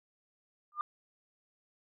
sine tone with exponential growth, 1204 Hz, D6, 43 cents sharp, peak -26 dBFS, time 0.72-0.81 s, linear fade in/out 1 ms, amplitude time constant 18 ms, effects tanh soft clip ceiling -22 dBFS

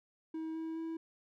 triangle tone with pitch steps, 320 / 323 / 326 Hz, D#4 / E4 / E4, +49 / -35 / -19 cents, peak -35 dBFS, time 0.34-0.97 s, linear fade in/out 5 ms, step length 210 ms, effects none

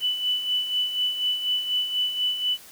sine tone with tremolo, 2984 Hz, F#7, 14 cents sharp, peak -20 dBFS, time 0-2.58 s, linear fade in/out 50 ms, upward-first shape sine, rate 4.1 Hz, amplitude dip 60%, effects white hiss -47 dBFS RMS until 2.71 s

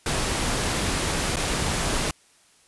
pink noise with dropouts, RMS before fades -25 dBFS, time 0.06-2.11 s, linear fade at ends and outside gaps 2 ms, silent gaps 1.359-1.368 s, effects white hiss -58 dBFS RMS until 2.67 s + resampled to 24000 Hz

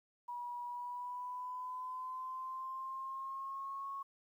sine tone with pitch glide, 968 to 1099.2 Hz, B5 to C#6, -35 to -15 cents, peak -40 dBFS, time 0.28-4.03 s, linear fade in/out 10 ms, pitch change +220 cents, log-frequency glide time 0.65-3.87 s, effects 12-bit

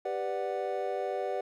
triangle chord, G major seventh, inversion none, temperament equal, 392 / 493.9 / 587.3 / 740 Hz, G4 / B4 / D5 / F#5, 0 / 0 / 0 / 0 cents, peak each -34 dBFS, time 0.05-1.41 s, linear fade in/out 5 ms, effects none

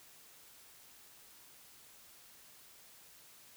silence, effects white hiss -59 dBFS RMS until 3.56 s

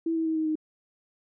sine tone with pitch steps, 328.6 / 324.1 / 319.6 / 315.2 / 310.9 Hz, E4 / E4 / D#4 / D#4 / D#4, -5 / -29 / +47 / +23 / -1 cents, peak -24 dBFS, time 0.06-0.555 s, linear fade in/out 5 ms, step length 99 ms, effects none

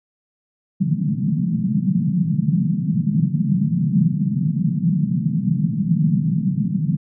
white band-pass noise, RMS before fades -19 dBFS, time 0.8-6.97 s, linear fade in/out 10 ms, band 140 to 200 Hz, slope 48 dB/octave, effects none

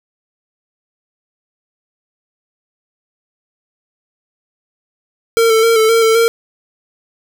square tone with pitch steps, 457.7 / 444.6 / 458.6 / 439.6 / 457 / 446.4 / 460.3 Hz, A#4 / A4 / A#4 / A4 / A#4 / A4 / A#4, -32 / +18 / -28 / -2 / -34 / +25 / -22 cents, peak -9 dBFS, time 5.37-6.28 s, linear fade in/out 0 ms, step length 130 ms, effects none

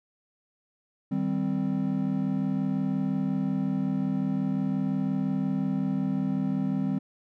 triangle chord, C minor, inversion first, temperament equal, 155.56 / 196 / 261.6 Hz, Eb3 / G3 / C4, 0 / 0 / 0 cents, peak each -30 / -26 / -27 dBFS, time 1.11-6.99 s, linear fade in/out 10 ms, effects none

